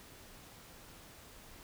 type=silence; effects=pink hiss -55 dBFS RMS until 1.63 s